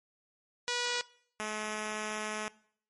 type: tone pair in turn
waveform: 5% pulse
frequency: 485.9 / 214.1 Hz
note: B4 / A3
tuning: -28 / -47 cents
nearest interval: octave + major second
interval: 1419 cents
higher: first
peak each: -19 / -23 dBFS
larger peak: first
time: 0.68-1.01 / 1.4-2.48 s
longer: second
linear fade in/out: 0 ms
effects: noise-tail reverb RT60 0.6 s tail -21 dB re dry + MP3 48 kbps